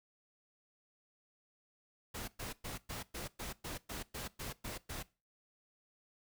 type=noise bursts; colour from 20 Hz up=pink; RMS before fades=-43 dBFS; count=12; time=2.14-5.03 s; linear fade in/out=10 ms; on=140 ms; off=110 ms; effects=noise-tail reverb RT60 0.3 s tail -20 dB re dry